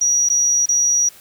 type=tone with dropouts; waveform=sine; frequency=5780 Hz; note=F#8; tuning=41 cents flat; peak=-13 dBFS; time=0.01-1.09 s; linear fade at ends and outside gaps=5 ms; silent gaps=0.289-0.299 / 0.658-0.688 s; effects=white hiss -45 dBFS RMS until 1.2 s